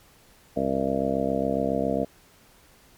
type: harmonic tone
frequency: 67.3 Hz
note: C2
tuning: 49 cents sharp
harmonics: 1 / 2 / 3 / 4 / 5 / 6 / 7 / 8 / 9 / 10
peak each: -40 / -37 / -30 / -29 / -36 / -36 / -29 / -36 / -29 / -30 dBFS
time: 0.56-2.05 s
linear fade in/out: 10 ms
effects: pink hiss -56 dBFS RMS until 2.97 s + MP3 96 kbps